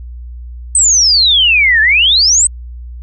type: exponential two-way sweep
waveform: sine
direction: down then up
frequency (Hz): 8420 to 1707 to 8420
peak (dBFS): -6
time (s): 0.75-2.47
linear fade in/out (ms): 2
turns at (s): 1.81
effects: added 60 Hz sine -25 dBFS peak until 3.02 s